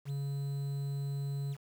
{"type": "tone with quantisation", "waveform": "triangle", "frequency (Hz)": 140, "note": "C#3", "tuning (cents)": 18, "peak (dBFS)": -31, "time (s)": [0.05, 1.57], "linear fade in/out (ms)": 50, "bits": 9, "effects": []}